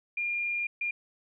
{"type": "tone bursts at uneven times", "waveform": "sine", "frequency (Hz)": 2408, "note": "D7", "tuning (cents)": 43, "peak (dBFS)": -28, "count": 2, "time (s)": [[0.17, 0.67], [0.81, 0.91]], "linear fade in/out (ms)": 5, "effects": []}